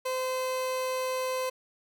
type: tone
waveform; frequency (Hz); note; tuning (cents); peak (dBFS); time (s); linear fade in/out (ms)
30% pulse; 515; C5; -28; -26; 0.05-1.5; 10
effects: none